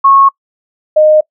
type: tone pair in turn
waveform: sine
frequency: 1096 / 615.1 Hz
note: C#6 / D#5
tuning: -20 / -20 cents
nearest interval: minor seventh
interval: 1000 cents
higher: first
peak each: -3 dBFS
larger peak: neither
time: 0.04-0.29 / 0.96-1.21 s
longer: neither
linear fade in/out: 10 ms
effects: noise-tail reverb RT60 0.1 s tail -24 dB re dry